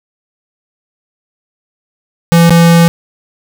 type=tone with dropouts; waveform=square; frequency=168.7 Hz; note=E3; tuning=40 cents sharp; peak=-4 dBFS; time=2.32-2.88 s; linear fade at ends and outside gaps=0 ms; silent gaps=2.495-2.506 s; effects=none